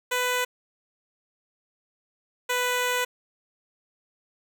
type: tone pair in turn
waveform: 10% pulse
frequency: 497.6 / 495.6 Hz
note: B4 / B4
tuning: +13 / +6 cents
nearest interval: unison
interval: 7 cents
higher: first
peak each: -15 dBFS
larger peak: neither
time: 0.11-0.45 / 2.49-3.05 s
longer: second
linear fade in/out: 10 ms
effects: none